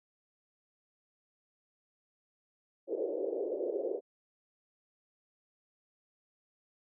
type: band-pass noise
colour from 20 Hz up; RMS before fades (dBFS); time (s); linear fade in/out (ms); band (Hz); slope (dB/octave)
white; -35; 2.87-4.01; 50; 350 to 530; 48
effects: none